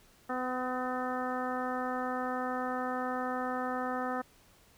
harmonic tone with a mistuned harmonic, 253 Hz, B3, 42 cents sharp, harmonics 1 / 2 / 3 / 4 / 5 / 6 / 7, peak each -37 / -38 / -37 / -43 / -38 / -45 / -44 dBFS, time 0.29-4.22 s, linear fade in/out 10 ms, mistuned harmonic 7, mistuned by +23 cents, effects pink hiss -62 dBFS RMS until 4.77 s

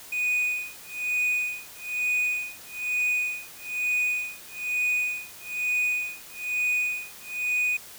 triangle tone with tremolo, 2478 Hz, D#7, 8 cents flat, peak -20 dBFS, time 0.12-7.77 s, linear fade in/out 5 ms, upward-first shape sine, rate 1.1 Hz, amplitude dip 100%, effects white hiss -45 dBFS RMS until 7.98 s

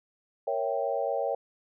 sine chord, A# diminished seventh, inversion none, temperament equal, 466.2 / 554.4 / 659.3 / 784 Hz, A#4 / C#5 / E5 / G5, 0 / 0 / 0 / 0 cents, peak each -33 / -30 / -33 / -33 dBFS, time 0.47-1.35 s, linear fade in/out 5 ms, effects none

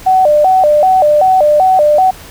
sine tone with vibrato, 670 Hz, E5, 28 cents sharp, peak -5 dBFS, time 0.06-2.11 s, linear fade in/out 10 ms, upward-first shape square, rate 2.6 Hz, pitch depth 200 cents each way, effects pink hiss -34 dBFS RMS until 2.3 s

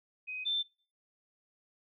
sine tone pair in turn, 2513 / 3554 Hz, D#7 / A7, +17 / +17 cents, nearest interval tritone, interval 600 cents, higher second, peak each -37 / -29 dBFS, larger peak second, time 0.27-0.45 / 0.45-0.63 s, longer neither, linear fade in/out 20 ms, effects noise-tail reverb RT60 0.4 s tail -22 dB re dry

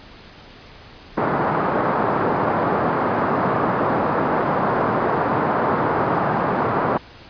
white band-pass noise, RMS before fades -20 dBFS, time 1.17-6.98 s, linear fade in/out 10 ms, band 110 to 1200 Hz, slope 24 dB/octave, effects pink hiss -43 dBFS RMS until 7.29 s + resampled to 11025 Hz

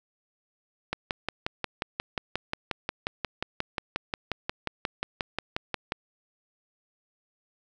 click train, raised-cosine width 0.3 ms, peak -12 dBFS, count 29, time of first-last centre 0.93-5.921 s, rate 5.61 Hz, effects none

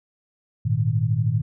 sine chord, Ab suspended second, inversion none, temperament equal with one note detuned, 103.83 / 116.54 / 155.11 Hz, Ab2 / Bb2 / Eb3, 0 / 0 / -5 cents, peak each -24 / -21 / -25 dBFS, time 0.65-1.42 s, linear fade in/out 10 ms, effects none

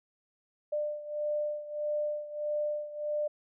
sine beating tone pair, 596 / 597.6 Hz, D5 / D5, +25 / +30 cents, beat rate 1.6 Hz, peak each -32 / -36 dBFS, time 0.72-3.28 s, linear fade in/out 10 ms, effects none

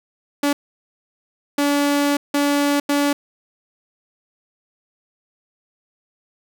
sawtooth tone bursts at uneven times, 286.8 Hz, D4, 41 cents flat, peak -12 dBFS, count 4, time 0.43-0.53 / 1.58-2.17 / 2.34-2.8 / 2.89-3.13 s, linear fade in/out 5 ms, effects none

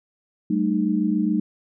sine tone cluster, 192.6 / 219.6 / 305.7 Hz, G3 / A3 / D#4, -30 / -3 / -30 cents, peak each -23 dBFS, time 0.5-1.4 s, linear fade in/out 5 ms, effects none

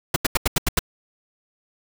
pink noise bursts, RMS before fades -18 dBFS, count 7, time 0.14-0.792 s, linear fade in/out 5 ms, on 22 ms, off 83 ms, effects none

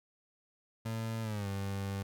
30% pulse tone with pitch glide, 112.4 to 98.42 Hz, A2 to G2, +37 to +7 cents, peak -32 dBFS, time 0.85-2.03 s, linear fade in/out 10 ms, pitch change -230 cents, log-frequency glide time 1.22-1.48 s, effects none

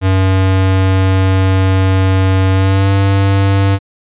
square tone with pitch glide, 94.9 to 98.02 Hz, F#2 to G2, +44 to 0 cents, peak -9 dBFS, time 0.01-3.79 s, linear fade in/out 50 ms, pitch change +56 cents, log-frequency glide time 2.52-2.91 s, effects resampled to 8000 Hz

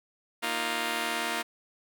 5% pulse chord, Bb suspended fourth, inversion none, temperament just, 233.1 / 310.8 / 349.6 Hz, Bb3 / Eb4 / F4, 0 / -2 / +2 cents, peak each -23 dBFS, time 0.42-1.43 s, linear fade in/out 20 ms, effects none

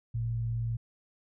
sine tone pair together, 51.41 / 115.3 Hz, G#1 / A#2, -17 / -19 cents, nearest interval octave + major second, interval 1398 cents, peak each -40 / -29 dBFS, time 0.14-0.77 s, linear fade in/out 10 ms, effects none

